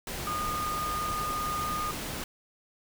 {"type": "tone in noise", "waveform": "sine", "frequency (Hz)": 1224, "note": "D#6", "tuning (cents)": -29, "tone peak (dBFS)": -30, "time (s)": [0.27, 1.91], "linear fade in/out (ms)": 2, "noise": "pink", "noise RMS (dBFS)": -36, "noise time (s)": [0.07, 2.24], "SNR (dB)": 3, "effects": []}